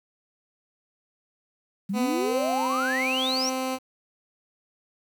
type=exponential sweep; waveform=sine; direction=up; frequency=185 to 6020 Hz; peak=-25 dBFS; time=1.89-3.5 s; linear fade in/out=10 ms
type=tone with pitch glide; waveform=15% pulse; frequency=250.7 to 260 Hz; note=B3 to C4; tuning=+26 to -11 cents; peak=-20 dBFS; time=1.93-3.79 s; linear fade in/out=50 ms; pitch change=+63 cents; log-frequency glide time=2.21-2.39 s
effects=9-bit